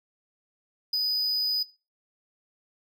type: tone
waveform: triangle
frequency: 4978 Hz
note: D#8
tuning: in tune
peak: -22 dBFS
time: 0.93-1.63 s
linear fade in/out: 5 ms
effects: noise-tail reverb RT60 0.3 s tail -19 dB re dry